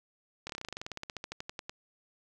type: slowing click train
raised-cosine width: 0.2 ms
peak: -21 dBFS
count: 23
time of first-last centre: 0.47-1.695 s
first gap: 25 ms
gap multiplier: 1.07
effects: none